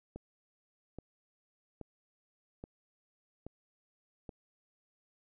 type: click train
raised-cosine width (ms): 2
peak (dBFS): -30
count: 6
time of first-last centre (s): 0.16-4.292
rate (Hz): 1.21
effects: none